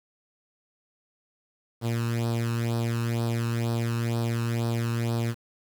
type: tone with flanger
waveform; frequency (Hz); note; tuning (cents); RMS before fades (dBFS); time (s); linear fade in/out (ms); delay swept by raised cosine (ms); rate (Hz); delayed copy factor
sawtooth; 116.54; A#2; 0; -27; 1.81-5.35; 50; 0.21 to 0.75; 2.1; +0.75
effects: 8-bit